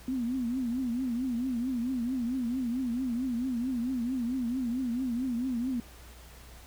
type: tone with vibrato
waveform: sine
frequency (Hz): 247.5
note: B3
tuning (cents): +4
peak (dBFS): -28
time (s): 0.08-5.8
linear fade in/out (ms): 2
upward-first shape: triangle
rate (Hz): 4.5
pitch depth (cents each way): 150
effects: added 60 Hz sine -50 dBFS peak until 6.66 s + pink hiss -53 dBFS RMS until 6.66 s